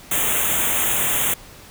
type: band-stop noise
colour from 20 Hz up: white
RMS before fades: -20 dBFS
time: 0.11-1.34 s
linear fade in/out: 5 ms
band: 3600 to 6400 Hz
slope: 96 dB/octave
effects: pink hiss -43 dBFS RMS until 1.7 s